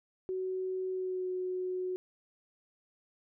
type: tone with pitch glide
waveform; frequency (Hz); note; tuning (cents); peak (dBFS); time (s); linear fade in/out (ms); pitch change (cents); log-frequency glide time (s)
sine; 373.6 to 367.6; F#4 to F#4; +17 to -11; -32; 0.29-1.96; 0; -28; 0.91-1.29
effects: none